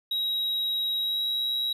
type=tone with pitch glide; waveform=triangle; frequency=3830 to 3857 Hz; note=A#7 to B7; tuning=+46 to -42 cents; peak=-24 dBFS; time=0.11-1.73 s; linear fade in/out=5 ms; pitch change=+12 cents; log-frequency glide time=0.99-1.22 s; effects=none